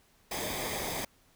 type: noise with comb filter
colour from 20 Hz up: pink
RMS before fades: -35 dBFS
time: 0.31-1.05 s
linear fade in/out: 5 ms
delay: 0.71 ms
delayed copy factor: -0.65
effects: pink hiss -65 dBFS RMS until 1.35 s